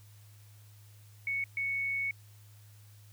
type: tone bursts at uneven times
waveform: sine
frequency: 2217 Hz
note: C#7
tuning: in tune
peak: -30 dBFS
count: 2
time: 1.27-1.44 / 1.57-2.11 s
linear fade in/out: 2 ms
effects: added 104 Hz sine -53 dBFS peak until 3.12 s + white hiss -63 dBFS RMS until 3.12 s